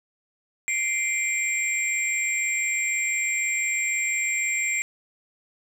sine tone cluster, 2094 / 2350 / 7540 Hz, C7 / D7 / A#8, +1 / +1 / +19 cents, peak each -26 dBFS, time 0.68-4.82 s, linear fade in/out 0 ms, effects tanh soft clip ceiling -17 dBFS + 9-bit

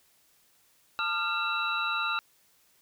sine tone cluster, 890 / 1208 / 1386 / 2684 / 3910 Hz, A5 / D6 / F6 / E7 / B7, +20 / +48 / -14 / +31 / -18 cents, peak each -39 / -34 / -30 / -34 / -35 dBFS, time 0.99-2.19 s, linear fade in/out 0 ms, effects white hiss -65 dBFS RMS until 2.81 s

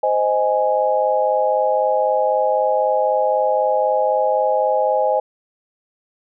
sine chord, Ab major, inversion first, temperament just, 519.1 / 623 / 830.6 Hz, C5 / Eb5 / Ab5, -14 / +2 / 0 cents, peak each -19 dBFS, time 0.03-5.2 s, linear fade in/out 5 ms, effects none

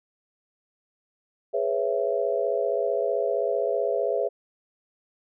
sine chord, C# minor seventh, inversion second, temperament just, 415.8 / 498.9 / 554.4 / 665.2 Hz, G#4 / B4 / C#5 / E5, +2 / +17 / 0 / +16 cents, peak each -28 dBFS, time 1.53-4.29 s, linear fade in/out 20 ms, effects none

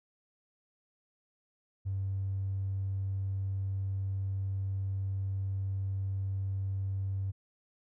triangle tone with tanh clipping, 96.9 Hz, G2, 20 cents flat, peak -30 dBFS, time 1.85-7.32 s, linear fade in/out 20 ms, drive 1 dB, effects none

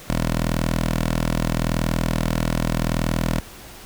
10% pulse tone with notch filter, 40.81 Hz, E1, 17 cents flat, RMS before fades -22 dBFS, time 0.1-3.4 s, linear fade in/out 0 ms, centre 86 Hz, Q 1.8, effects pink hiss -41 dBFS RMS until 3.85 s

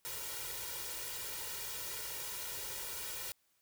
white noise with comb filter, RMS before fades -42 dBFS, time 0.05-3.32 s, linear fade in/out 0 ms, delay 2.1 ms, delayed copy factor +0.85, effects white hiss -75 dBFS RMS until 3.61 s

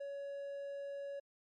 triangle tone, 561 Hz, C#5, 21 cents sharp, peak -39 dBFS, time 0-1.2 s, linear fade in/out 10 ms, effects MP3 48 kbps

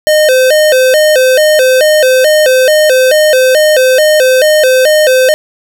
square tone with vibrato, 562 Hz, C#5, 24 cents sharp, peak -5 dBFS, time 0.07-5.34 s, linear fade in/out 0 ms, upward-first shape square, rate 2.3 Hz, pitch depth 150 cents each way, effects none

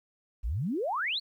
sine exponential sweep, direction up, 46 to 4523 Hz, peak -28 dBFS, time 0.43-1.2 s, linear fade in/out 20 ms, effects 11-bit

